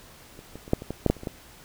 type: clicks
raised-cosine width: 2 ms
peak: -29 / -25 / -28 / -6 / -23 / -17 / -7 / -6 / -30 / -25 / -16 dBFS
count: 11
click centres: 0.391 / 0.556 / 0.679 / 0.734 / 0.821 / 0.906 / 1.063 / 1.1 / 1.167 / 1.234 / 1.272 s
effects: pink hiss -50 dBFS RMS until 1.64 s